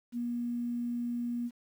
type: tone with quantisation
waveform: sine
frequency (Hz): 239.4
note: A#3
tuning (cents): +46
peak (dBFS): -31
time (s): 0.12-1.51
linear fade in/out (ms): 50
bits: 10
effects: none